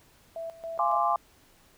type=tone with tremolo; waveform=sine; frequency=661 Hz; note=E5; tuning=5 cents sharp; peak=-33 dBFS; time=0.36-0.97 s; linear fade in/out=2 ms; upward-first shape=square; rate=3.6 Hz; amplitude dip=80%
type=chord; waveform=sine; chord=D half-diminished seventh; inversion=first; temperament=equal with one note detuned; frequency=689.6 / 830.6 / 1046.5 / 1174.7 Hz; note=F5 / Ab5 / C6 / D6; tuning=-22 / 0 / 0 / 0 cents; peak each=-28 dBFS; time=0.79-1.16 s; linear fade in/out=2 ms
effects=pink hiss -60 dBFS RMS until 1.77 s